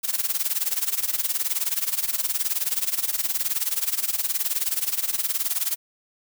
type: noise with tremolo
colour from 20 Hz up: blue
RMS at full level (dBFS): -22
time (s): 0.03-5.76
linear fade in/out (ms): 20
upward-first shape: sine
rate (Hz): 19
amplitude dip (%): 85
effects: none